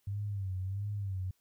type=tone with vibrato; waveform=sine; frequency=98 Hz; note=G2; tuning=in tune; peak=-33 dBFS; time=0.07-1.31 s; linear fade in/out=5 ms; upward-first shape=sine; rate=1.5 Hz; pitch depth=94 cents each way; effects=white hiss -75 dBFS RMS until 1.4 s

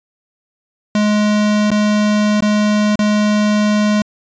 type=tone with dropouts; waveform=square; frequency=210 Hz; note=G#3; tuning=19 cents sharp; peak=-12 dBFS; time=0.95-4.02 s; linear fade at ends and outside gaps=2 ms; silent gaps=1.705-1.715 / 2.406-2.423 / 2.956-2.991 s; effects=resampled to 16000 Hz

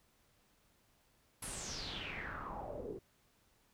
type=noise with low-pass filter sweep; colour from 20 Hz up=pink; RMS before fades=-44 dBFS; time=1.42-2.99 s; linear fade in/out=5 ms; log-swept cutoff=11000 to 350 Hz; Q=6.2; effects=pink hiss -72 dBFS RMS until 3.73 s

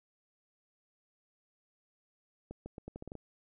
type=accelerating click train; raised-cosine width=2 ms; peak=-30 dBFS; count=9; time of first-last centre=2.51-3.153 s; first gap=150 ms; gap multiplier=0.81; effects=none

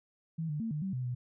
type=tone with pitch steps; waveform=sine; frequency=162.3 / 149.6 / 225.6 / 150.6 / 191.8 / 127 / 123.7 Hz; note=E3 / D3 / A3 / D3 / G3 / B2 / B2; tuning=-27 / +32 / +44 / +44 / -37 / +49 / +3 cents; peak=-32 dBFS; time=0.38-1.15 s; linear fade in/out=10 ms; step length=110 ms; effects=none

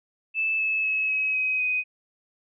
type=tone with pitch steps; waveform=sine; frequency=2629 / 2603 / 2578 / 2553 / 2528 / 2503 Hz; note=E7 / E7 / E7 / D#7 / D#7 / D#7; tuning=-5 / -22 / -39 / +44 / +27 / +10 cents; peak=-22 dBFS; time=0.34-1.84 s; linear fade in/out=50 ms; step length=250 ms; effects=none

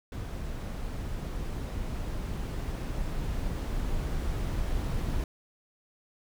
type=noise with level ramp; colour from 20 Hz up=brown; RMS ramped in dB=-35 to -30 dBFS; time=0.12-5.24 s; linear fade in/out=2 ms; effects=none

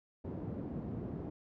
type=band-pass noise; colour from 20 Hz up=pink; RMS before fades=-41 dBFS; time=0.24-1.3 s; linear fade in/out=10 ms; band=110 to 360 Hz; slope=12 dB/octave; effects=none

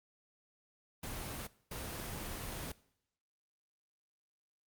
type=noise bursts at uneven times; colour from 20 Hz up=pink; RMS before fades=-42 dBFS; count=2; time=1.03-1.47 / 1.71-2.72 s; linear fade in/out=5 ms; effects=noise-tail reverb RT60 0.7 s tail -20 dB re dry + Opus 24 kbps

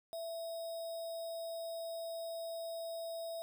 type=tone with sample-and-hold; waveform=sine; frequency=663 Hz; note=E5; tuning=10 cents sharp; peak=-39 dBFS; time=0.13-3.42 s; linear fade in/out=0 ms; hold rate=4410 Hz; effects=none

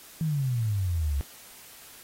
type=exponential sweep; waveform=sine; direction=down; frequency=164.81 to 67 Hz; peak=-24 dBFS; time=0.21-1.21 s; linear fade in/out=0 ms; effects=white hiss -49 dBFS RMS until 2.03 s + AAC 48 kbps

